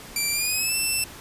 10% pulse tone with pitch glide, 2349 to 2667 Hz, D7 to E7, 0 to +20 cents, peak -14 dBFS, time 0.16-1.04 s, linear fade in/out 2 ms, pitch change +220 cents, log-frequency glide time 0.31-0.75 s, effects pink hiss -42 dBFS RMS until 1.2 s + resampled to 32000 Hz

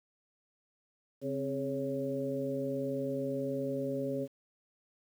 harmonic tone with a mistuned harmonic, 138.59 Hz, C#3, in tune, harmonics 1 / 2 / 3 / 4, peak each -41 / -36 / -38 / -36 dBFS, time 1.21-4.28 s, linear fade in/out 50 ms, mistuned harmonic 2, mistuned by -75 cents, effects 10-bit

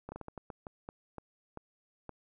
slowing click train, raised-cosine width 1 ms, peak -28 dBFS, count 12, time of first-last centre 0.09-2.093 s, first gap 30 ms, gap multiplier 1.33, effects none

